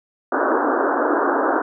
pink band-pass noise, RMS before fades -19 dBFS, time 0.32-1.62 s, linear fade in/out 5 ms, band 260 to 1600 Hz, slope 96 dB/octave, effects none

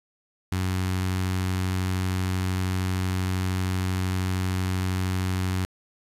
sawtooth tone with notch filter, 92.9 Hz, F#2, 7 cents sharp, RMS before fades -26 dBFS, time 0.52-5.65 s, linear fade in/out 0 ms, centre 550 Hz, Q 1.1, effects resampled to 32000 Hz + 8-bit

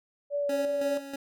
sine tone with vibrato, 573 Hz, D5, 43 cents flat, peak -26 dBFS, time 0.3-1.01 s, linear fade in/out 50 ms, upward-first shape sine, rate 3.2 Hz, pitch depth 10 cents each way
25% pulse tone with tremolo, 277.2 Hz, C#4, in tune, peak -28 dBFS, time 0.49-1.16 s, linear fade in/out 5 ms, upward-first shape square, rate 3.1 Hz, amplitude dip 60%
effects none

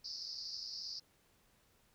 white band-pass noise, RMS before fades -45 dBFS, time 0.04-1 s, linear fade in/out 10 ms, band 4500 to 5300 Hz, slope 96 dB/octave, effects pink hiss -71 dBFS RMS until 1.94 s

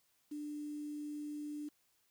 sine tone with quantisation, 296.4 Hz, D4, 16 cents sharp, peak -40 dBFS, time 0.31-1.69 s, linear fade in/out 10 ms, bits 10, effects white hiss -75 dBFS RMS until 2.1 s

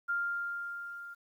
sine tone with level ramp, 1398 Hz, F6, 1 cent sharp, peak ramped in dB -28 to -43 dBFS, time 0.08-1.15 s, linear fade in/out 20 ms, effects 11-bit

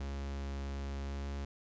45% pulse tone with pitch glide, 69.3 to 70.02 Hz, C#2 to C#2, 0 to +18 cents, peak -37 dBFS, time 0-1.45 s, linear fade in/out 5 ms, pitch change +18 cents, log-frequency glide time 1.04-1.28 s, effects resampled to 16000 Hz

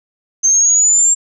sine exponential sweep, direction up, 6272 to 7459 Hz, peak -8 dBFS, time 0.43-1.15 s, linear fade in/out 20 ms, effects none

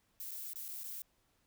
violet noise with dropouts, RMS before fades -44 dBFS, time 0.2-1.02 s, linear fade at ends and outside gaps 1 ms, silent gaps 0.31-0.314 / 0.534-0.557 / 0.682-0.687 / 0.835-0.841 s, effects pink hiss -75 dBFS RMS until 1.46 s

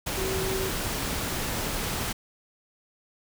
sine tone in noise, 381 Hz, G4, 49 cents flat, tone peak -29 dBFS, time 0.17-0.69 s, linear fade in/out 10 ms, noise pink, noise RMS -30 dBFS, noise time 0.06-2.13 s, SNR -2 dB, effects none

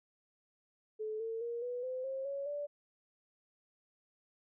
sine tone with pitch steps, 432.6 / 451.2 / 470.7 / 490.9 / 512.1 / 534.1 / 557.1 / 581.1 Hz, A4 / A4 / A#4 / B4 / C5 / C5 / C#5 / D5, -29 / +44 / +17 / -10 / -37 / +36 / +9 / -18 cents, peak -36 dBFS, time 0.99-2.67 s, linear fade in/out 20 ms, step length 210 ms, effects none

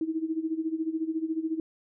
sine tone with tremolo, 320.6 Hz, E4, 48 cents flat, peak -24 dBFS, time 0.01-1.6 s, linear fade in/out 2 ms, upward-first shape sine, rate 14 Hz, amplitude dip 80%, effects none

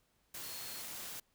sine tone in noise, 4295 Hz, C8, 44 cents sharp, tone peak -51 dBFS, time 0.43-0.82 s, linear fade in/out 5 ms, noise white, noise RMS -45 dBFS, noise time 0.34-1.2 s, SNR -9 dB, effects pink hiss -75 dBFS RMS until 1.34 s

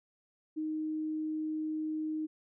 sine tone, 311.1 Hz, D#4, in tune, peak -32 dBFS, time 0.56-2.27 s, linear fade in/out 20 ms, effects none

